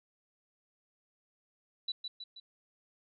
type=tone with echo; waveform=sine; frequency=3951 Hz; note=B7; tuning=in tune; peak=-32 dBFS; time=1.88-1.92 s; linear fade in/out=5 ms; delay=160 ms; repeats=3; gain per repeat=-5 dB; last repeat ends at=2.4 s; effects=none